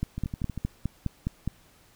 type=two click trains; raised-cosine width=5 ms; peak=-15 / -20 dBFS; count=8 / 6; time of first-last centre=0.03-1.476 / 0.18-0.577 s; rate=4.84 / 12.6 Hz; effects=pink hiss -59 dBFS RMS until 1.95 s